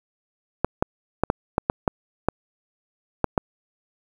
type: clicks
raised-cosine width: 1 ms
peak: -4 dBFS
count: 10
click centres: 0.646 / 0.825 / 1.236 / 1.301 / 1.581 / 1.699 / 1.878 / 2.286 / 3.243 / 3.378 s
effects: 7-bit